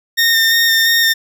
20% pulse tone with vibrato, 1828 Hz, A#6, 34 cents flat, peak -5 dBFS, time 0.17-1.14 s, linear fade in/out 20 ms, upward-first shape square, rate 2.9 Hz, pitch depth 13 cents each way, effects none

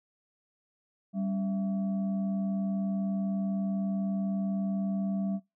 sine tone with frequency modulation, 196 Hz, G3, in tune, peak -28 dBFS, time 1.13-5.4 s, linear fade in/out 50 ms, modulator 472 Hz, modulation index 0.44, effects noise-tail reverb RT60 0.2 s tail -20 dB re dry

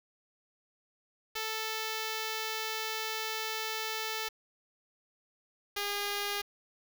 5% pulse tone pair in turn, 440 / 407.1 Hz, A4 / G#4, 0 / -35 cents, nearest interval minor second, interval 135 cents, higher first, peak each -22 / -21 dBFS, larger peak second, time 1.35-4.29 / 5.76-6.42 s, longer first, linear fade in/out 10 ms, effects 8-bit

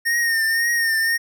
square tone with vibrato, 1836 Hz, A#6, 27 cents flat, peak -18 dBFS, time 0.05-1.18 s, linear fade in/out 20 ms, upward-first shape triangle, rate 1.9 Hz, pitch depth 53 cents each way, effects none

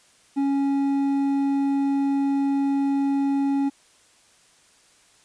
triangle tone with hard clipping, 277.2 Hz, C#4, in tune, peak -21 dBFS, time 0.36-3.7 s, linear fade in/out 20 ms, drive 9 dB, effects white hiss -57 dBFS RMS until 5.24 s + resampled to 22050 Hz

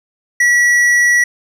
sine tone with tanh clipping, 1937 Hz, B6, 34 cents flat, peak -10 dBFS, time 0.4-1.24 s, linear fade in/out 5 ms, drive 10 dB, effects none

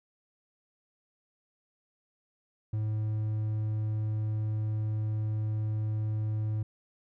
triangle tone, 107.8 Hz, A2, 35 cents flat, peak -26 dBFS, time 2.73-6.63 s, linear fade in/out 5 ms, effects none

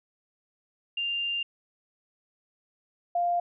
sine tone pair in turn, 2794 / 698.5 Hz, F7 / F5, 0 / 0 cents, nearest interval 2 octaves, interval 2400 cents, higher first, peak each -27 / -23 dBFS, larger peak second, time 0.97-1.43 / 3.15-3.4 s, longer first, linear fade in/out 5 ms, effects none

